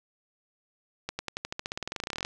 accelerating click train, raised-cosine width 0.2 ms, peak -15 dBFS, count 24, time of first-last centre 1.09-2.249 s, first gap 100 ms, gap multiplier 0.93, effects none

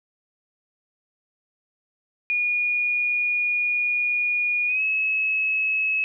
sine tone with pitch glide, 2443 to 2578 Hz, D#7 to E7, -32 to -39 cents, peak -20 dBFS, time 2.3-6.04 s, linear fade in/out 0 ms, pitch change +93 cents, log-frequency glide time 4.67-4.82 s, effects none

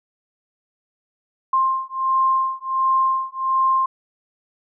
sine beating tone pair, 1055 / 1056.4 Hz, C6 / C6, +14 / +16 cents, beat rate 1.4 Hz, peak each -20 dBFS, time 1.53-3.86 s, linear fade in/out 5 ms, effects none

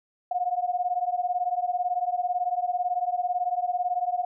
sine beating tone pair, 710 / 728 Hz, F5 / F#5, +28 / -28 cents, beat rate 18 Hz, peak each -27 dBFS, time 0.31-4.25 s, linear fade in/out 5 ms, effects none

